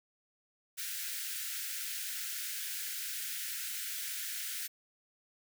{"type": "high-pass noise", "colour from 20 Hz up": "white", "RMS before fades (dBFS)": -39, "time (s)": [0.77, 4.68], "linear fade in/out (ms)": 20, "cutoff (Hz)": 1400, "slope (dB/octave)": 96, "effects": []}